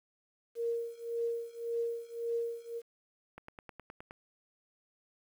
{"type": "tone with tremolo", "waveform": "sine", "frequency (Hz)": 466.2, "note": "A#4", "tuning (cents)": 0, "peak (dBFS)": -29, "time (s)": [0.55, 2.82], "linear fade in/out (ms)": 50, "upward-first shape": "triangle", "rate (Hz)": 1.8, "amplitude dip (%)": 95}
{"type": "click train", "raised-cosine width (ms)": 0.5, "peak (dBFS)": -31, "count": 8, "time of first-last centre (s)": [3.38, 4.109], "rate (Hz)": 9.6}
{"effects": ["10-bit"]}